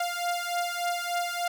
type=beating tone pair; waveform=sawtooth; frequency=698.5 / 701.9 Hz; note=F5 / F5; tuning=0 / +9 cents; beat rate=3.4 Hz; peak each=-27 dBFS; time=0-1.48 s; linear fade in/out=5 ms; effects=none